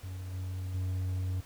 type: tone with level steps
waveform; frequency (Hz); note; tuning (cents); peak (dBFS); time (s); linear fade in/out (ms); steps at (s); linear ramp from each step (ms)
triangle; 92.5; F#2; 0; -35 / -32 / -28; 0.03-1.41; 10; 0.33 / 0.74; 5
effects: pink hiss -55 dBFS RMS until 1.45 s